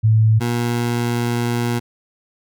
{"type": "tone pair in turn", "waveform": ["sine", "20% pulse"], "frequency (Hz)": [110, 119.31], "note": ["A2", "A#2"], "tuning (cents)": [0, 41], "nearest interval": "minor second", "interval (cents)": 141, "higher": "second", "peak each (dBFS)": [-10, -13], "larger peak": "first", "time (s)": [[0.03, 0.4], [0.4, 1.8]], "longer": "second", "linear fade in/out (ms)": 20, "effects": []}